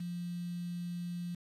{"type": "tone with quantisation", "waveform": "sine", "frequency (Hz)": 174.61, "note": "F3", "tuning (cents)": 0, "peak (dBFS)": -36, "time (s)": [0, 1.35], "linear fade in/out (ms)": 5, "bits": 9, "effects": ["resampled to 32000 Hz"]}